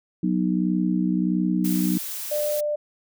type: harmonic tone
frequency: 61.5 Hz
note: B1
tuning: 7 cents flat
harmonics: 3 / 4 / 5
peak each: -22 / -26 / -25 dBFS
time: 0.23-1.98 s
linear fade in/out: 5 ms
type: noise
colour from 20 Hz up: blue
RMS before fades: -32 dBFS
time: 1.64-2.61 s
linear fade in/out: 10 ms
type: tone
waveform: sine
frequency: 595 Hz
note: D5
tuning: 22 cents sharp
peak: -22 dBFS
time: 2.31-2.76 s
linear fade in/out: 10 ms
effects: none